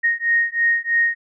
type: beating tone pair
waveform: sine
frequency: 1861 / 1864.1 Hz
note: A#6 / A#6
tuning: -3 / -1 cents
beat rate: 3.1 Hz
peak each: -19 dBFS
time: 0.03-1.15 s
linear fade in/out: 20 ms
effects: none